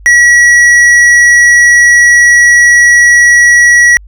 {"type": "tone with hard clipping", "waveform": "triangle", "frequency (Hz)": 1927, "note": "B6", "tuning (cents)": -43, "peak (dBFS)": -3, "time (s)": [0.06, 3.97], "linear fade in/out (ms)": 0, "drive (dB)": 11, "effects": ["added 50 Hz sine -30 dBFS peak until 4.07 s"]}